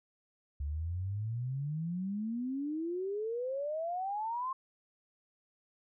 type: exponential sweep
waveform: sine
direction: up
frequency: 69.3 to 1073 Hz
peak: -33 dBFS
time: 0.6-4.53 s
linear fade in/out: 5 ms
effects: none